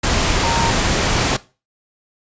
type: tone in noise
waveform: sine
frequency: 925 Hz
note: A#5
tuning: 14 cents flat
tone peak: -20 dBFS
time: 0.43-0.71 s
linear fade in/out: 10 ms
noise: pink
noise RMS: -17 dBFS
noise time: 0.03-1.37 s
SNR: -6 dB
effects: noise-tail reverb RT60 0.3 s tail -18 dB re dry + resampled to 16000 Hz